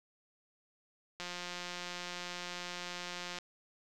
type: click train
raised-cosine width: 0.2 ms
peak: -24 dBFS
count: 388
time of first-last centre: 1.2-3.386 s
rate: 177 Hz
effects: none